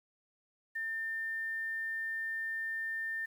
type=tone with quantisation; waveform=sine; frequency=1800 Hz; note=A6; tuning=39 cents sharp; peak=-34 dBFS; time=0.75-3.26 s; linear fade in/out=10 ms; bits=10; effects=none